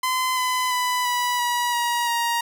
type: tone with pitch steps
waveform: sawtooth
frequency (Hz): 1025 / 1010.3 / 995.8 / 981.5 / 967.5 / 953.6 / 939.9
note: C6 / B5 / B5 / B5 / B5 / A#5 / A#5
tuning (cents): -36 / +39 / +14 / -11 / -36 / +39 / +14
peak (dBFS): -17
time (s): 0.03-2.41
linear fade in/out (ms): 5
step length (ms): 340
effects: none